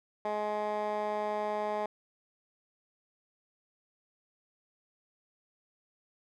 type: tone with band-pass filter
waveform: 15% pulse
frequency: 210.5 Hz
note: G#3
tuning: 24 cents sharp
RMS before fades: -33 dBFS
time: 0.25-1.86 s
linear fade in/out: 2 ms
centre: 810 Hz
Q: 1.5
effects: none